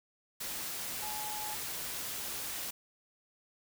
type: tone in noise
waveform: sine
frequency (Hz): 848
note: G#5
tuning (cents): +36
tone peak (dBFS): -41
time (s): 1.02-1.55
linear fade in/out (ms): 10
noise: white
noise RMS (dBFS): -39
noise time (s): 0.4-2.71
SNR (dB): -5
effects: none